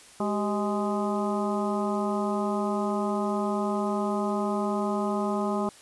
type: harmonic tone with a mistuned harmonic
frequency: 207.7 Hz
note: G#3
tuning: in tune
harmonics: 1 / 2 / 3 / 4 / 5 / 6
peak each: -28 / -31 / -33 / -34 / -35 / -36 dBFS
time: 0.2-5.69 s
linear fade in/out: 2 ms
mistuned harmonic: 2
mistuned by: -100 cents
effects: white hiss -51 dBFS RMS until 5.81 s + resampled to 24000 Hz